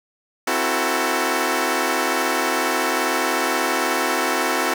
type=chord; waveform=10% pulse; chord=F# half-diminished seventh; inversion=second; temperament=equal with one note detuned; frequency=261.6 / 329.6 / 370 / 446.9 Hz; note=C4 / E4 / F#4 / A4; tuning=0 / 0 / 0 / +27 cents; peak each=-17 / -16 / -16 / -17 dBFS; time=0.47-4.74 s; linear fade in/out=5 ms; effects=none